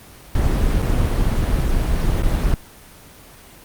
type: noise with dropouts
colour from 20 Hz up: brown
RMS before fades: -17 dBFS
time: 0.35-2.54 s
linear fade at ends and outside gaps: 1 ms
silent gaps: 0.821-0.825 / 2.223-2.233 s
effects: pink hiss -43 dBFS RMS until 3.64 s + Opus 24 kbps